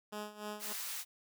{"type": "tone with tremolo", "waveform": "10% pulse", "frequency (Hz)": 210, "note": "G#3", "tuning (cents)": 19, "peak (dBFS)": -31, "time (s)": [0.12, 0.73], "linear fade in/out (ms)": 10, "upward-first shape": "sine", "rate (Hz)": 3.4, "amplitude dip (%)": 80}
{"type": "high-pass noise", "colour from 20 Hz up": "white", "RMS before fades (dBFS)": -41, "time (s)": [0.59, 1.05], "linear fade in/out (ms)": 50, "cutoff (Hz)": 970, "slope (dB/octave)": 12}
{"effects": []}